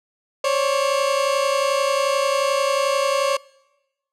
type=tone pair together; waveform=30% pulse; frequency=540 / 571.3 Hz; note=C#5 / D5; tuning=-45 / -48 cents; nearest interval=minor second; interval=97 cents; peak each=-17 / -19 dBFS; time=0.44-3.37 s; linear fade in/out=5 ms; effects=noise-tail reverb RT60 1.0 s tail -24 dB re dry + low-pass 9000 Hz 12 dB/octave